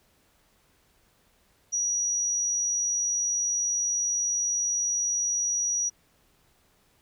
sine tone, 5800 Hz, F#8, 35 cents flat, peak -24 dBFS, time 1.72-5.9 s, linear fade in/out 20 ms, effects pink hiss -65 dBFS RMS until 7.01 s

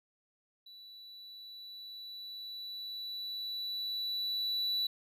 triangle tone with level ramp, 3951 Hz, B7, in tune, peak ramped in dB -49 to -28 dBFS, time 0.66-4.87 s, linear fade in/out 5 ms, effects none

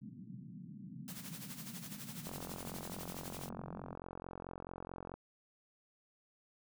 pink band-pass noise, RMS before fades -50 dBFS, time 0.01-3.95 s, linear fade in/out 10 ms, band 130 to 250 Hz, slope 48 dB/octave
white noise with tremolo, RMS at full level -47 dBFS, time 1.08-3.49 s, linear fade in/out 0 ms, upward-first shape sine, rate 12 Hz, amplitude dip 65%
click train, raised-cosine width 1 ms, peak -31 dBFS, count 129, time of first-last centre 2.27-5.14 s, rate 44.6 Hz
effects none

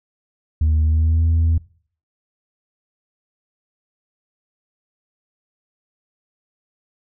sine tone with pitch glide, 77.78 to 81.74 Hz, D#2 to E2, 0 to -14 cents, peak -11 dBFS, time 0.61-1.58 s, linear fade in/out 5 ms, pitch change +86 cents, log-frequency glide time 0.84-1.22 s, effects noise-tail reverb RT60 0.5 s tail -23 dB re dry + tanh soft clip ceiling -12 dBFS

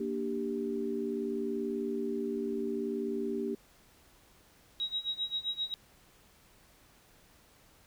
sine chord, G minor, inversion first, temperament equal, 233.1 / 293.7 / 392 Hz, Bb3 / D4 / G4, 0 / 0 / 0 cents, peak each -36 / -38 / -34 dBFS, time 0-3.55 s, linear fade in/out 5 ms
sine tone with tremolo, 3826 Hz, A#7, 44 cents sharp, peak -29 dBFS, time 4.8-5.74 s, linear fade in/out 0 ms, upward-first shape sine, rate 7.6 Hz, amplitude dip 90%
effects pink hiss -62 dBFS RMS until 7.86 s

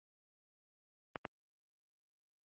clicks, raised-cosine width 0.5 ms, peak -22 dBFS, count 2, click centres 1.158 / 1.252 s, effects high-pass 150 Hz 12 dB/octave + Opus 24 kbps

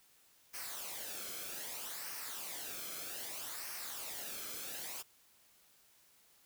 white noise with flanger, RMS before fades -44 dBFS, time 0.53-5.03 s, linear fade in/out 20 ms, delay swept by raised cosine 0.27 to 1.09 ms, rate 0.63 Hz, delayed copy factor -0.6, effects white hiss -67 dBFS RMS until 6.45 s

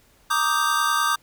square chord, Eb major seventh, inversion second, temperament equal, 932.3 / 1174.7 / 1244.5 / 1568 Hz, Bb5 / D6 / Eb6 / G6, 0 / 0 / 0 / 0 cents, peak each -30 / -24 / -25 / -26 dBFS, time 0.3-1.16 s, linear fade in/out 10 ms, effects pink hiss -58 dBFS RMS until 1.22 s

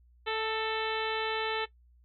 harmonic tone with a mistuned harmonic, 440 Hz, A4, in tune, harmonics 1 / 2 / 3 / 4 / 5 / 6 / 7 / 8 / 9, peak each -33 / -36 / -38 / -39 / -40 / -41 / -41 / -42 / -43 dBFS, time 0.26-1.66 s, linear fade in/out 20 ms, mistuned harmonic 4, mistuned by +20 cents, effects noise-tail reverb RT60 0.1 s tail -17 dB re dry + added 60 Hz sine -58 dBFS peak until 2.04 s

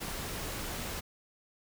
pink noise, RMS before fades -38 dBFS, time 0-1.01 s, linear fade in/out 20 ms, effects none

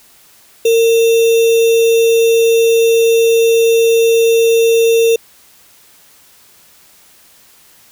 sine tone with sample-and-hold, 458.3 Hz, A#4, 29 cents flat, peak -7 dBFS, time 0.65-5.16 s, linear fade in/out 5 ms, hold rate 3150 Hz, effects white hiss -46 dBFS RMS until 7.91 s

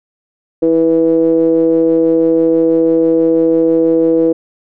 triangle ring-modulated tone, 82.41 Hz, E2, in tune, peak -3 dBFS, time 0.62-4.33 s, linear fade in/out 10 ms, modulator 409 Hz, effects none

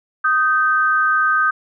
sine tone pair together, 1244.5 / 1551.3 Hz, D#6 / G6, 0 / -19 cents, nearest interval major third, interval 381 cents, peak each -16 dBFS, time 0.24-1.51 s, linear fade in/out 10 ms, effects none

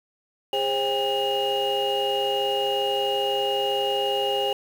sine tone cluster, 407.6 / 533 / 803 / 2862 Hz, G#4 / C5 / G5 / F7, -32 / +32 / +41 / +42 cents, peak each -26 dBFS, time 0.53-4.53 s, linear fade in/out 2 ms, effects tanh soft clip ceiling -16 dBFS + 7-bit

